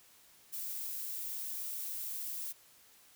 violet noise, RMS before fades -40 dBFS, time 0.52-2.53 s, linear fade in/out 20 ms, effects white hiss -62 dBFS RMS until 3.15 s

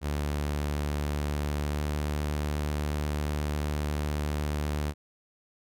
sawtooth tone with pitch glide, 73.42 to 74.32 Hz, D2 to D2, 0 to +21 cents, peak -24 dBFS, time 0.01-4.94 s, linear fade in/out 50 ms, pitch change +21 cents, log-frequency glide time 1.7-1.75 s, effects none

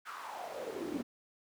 brown noise with high-pass filter sweep, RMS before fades -41 dBFS, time 0.05-1.03 s, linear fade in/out 20 ms, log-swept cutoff 1400 to 250 Hz, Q 5, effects none

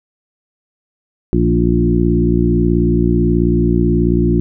harmonic tone with a mistuned harmonic, 58.4 Hz, A#1, 4 cents sharp, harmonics 1 / 2 / 3 / 4 / 5 / 6, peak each -17 / -19 / -16 / -19 / -19 / -17 dBFS, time 1.33-4.4 s, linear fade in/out 0 ms, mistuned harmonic 5, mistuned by +17 cents, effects none

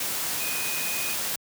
sine tone in noise, 2489 Hz, D#7, in tune, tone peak -33 dBFS, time 0.4-1.14 s, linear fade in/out 5 ms, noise white, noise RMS -29 dBFS, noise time 0-1.36 s, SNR -7 dB, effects high-pass 100 Hz 12 dB/octave

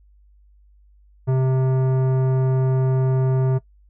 sine tone with tanh clipping, 130.81 Hz, C3, in tune, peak -18 dBFS, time 1.27-3.59 s, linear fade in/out 20 ms, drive 15 dB, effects noise-tail reverb RT60 0.1 s tail -20 dB re dry + added 50 Hz sine -50 dBFS peak until 3.89 s

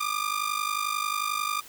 sawtooth ring-modulated tone, 1200 Hz, D6, 37 cents sharp, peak -20 dBFS, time 0-1.61 s, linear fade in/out 10 ms, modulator 25.6 Hz, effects white hiss -48 dBFS RMS until 1.68 s

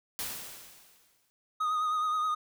white noise with exponential decay, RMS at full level -34 dBFS, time 0.19-1.3 s, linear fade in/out 0 ms, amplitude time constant 240 ms
triangle tone with vibrato, 1244.5 Hz, D#6, in tune, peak -25 dBFS, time 1.6-2.35 s, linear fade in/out 10 ms, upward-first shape sine, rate 9.5 Hz, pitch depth 33 cents each way
effects none

